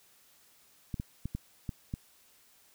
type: clicks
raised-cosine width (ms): 5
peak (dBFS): -22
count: 6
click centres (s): 0.942 / 0.999 / 1.256 / 1.35 / 1.692 / 1.939
effects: white hiss -63 dBFS RMS until 2.74 s